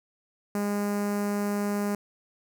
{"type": "tone with notch filter", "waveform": "sawtooth", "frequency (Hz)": 204.4, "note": "G#3", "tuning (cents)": -27, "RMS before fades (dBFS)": -28, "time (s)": [0.55, 1.95], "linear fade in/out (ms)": 2, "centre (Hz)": 3400, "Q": 0.69, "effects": []}